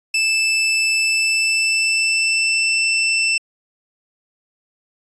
sawtooth tone with pitch glide, 2637 to 2668 Hz, E7 to E7, 0 to +20 cents, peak -12 dBFS, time 0.14-3.38 s, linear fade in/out 5 ms, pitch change +20 cents, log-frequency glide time 0.97-2.78 s, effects resampled to 22050 Hz

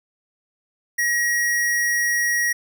square tone, 1900 Hz, A#6, 33 cents sharp, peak -19 dBFS, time 0.98-2.53 s, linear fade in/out 10 ms, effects none

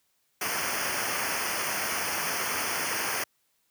pink noise with comb filter, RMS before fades -30 dBFS, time 0.41-3.24 s, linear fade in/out 5 ms, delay 0.26 ms, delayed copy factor -0.95, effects white hiss -72 dBFS RMS until 3.7 s + high-pass 60 Hz 12 dB/octave

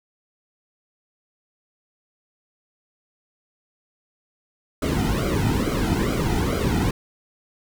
brown noise with flanger, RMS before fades -22 dBFS, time 4.82-6.91 s, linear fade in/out 5 ms, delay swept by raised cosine 1.1 to 1.83 ms, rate 2.3 Hz, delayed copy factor -0.95, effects none

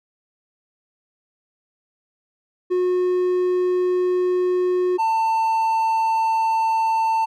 triangle tone pair in turn, 362.8 / 894.4 Hz, F#4 / A5, -34 / +28 cents, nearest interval octave + major third, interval 1562 cents, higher second, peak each -15 dBFS, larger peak neither, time 2.7-4.98 / 4.98-7.26 s, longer neither, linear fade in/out 20 ms, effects none

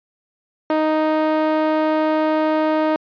sawtooth tone with band-pass filter, 311.1 Hz, D#4, in tune, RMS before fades -18 dBFS, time 0.7-2.96 s, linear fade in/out 0 ms, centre 680 Hz, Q 1, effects resampled to 11025 Hz

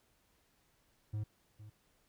triangle tone with echo, 106.2 Hz, G#2, 39 cents sharp, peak -33 dBFS, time 1.13-1.24 s, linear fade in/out 10 ms, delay 460 ms, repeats 1, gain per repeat -14 dB, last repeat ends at 1.7 s, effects pink hiss -73 dBFS RMS until 2.08 s

